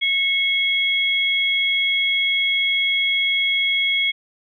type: tone pair together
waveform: sine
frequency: 2188 / 3315 Hz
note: C#7 / G#7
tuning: -23 / -4 cents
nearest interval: perfect fifth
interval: 719 cents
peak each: -19 / -20 dBFS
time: 0.01-4.12 s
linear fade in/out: 20 ms
effects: none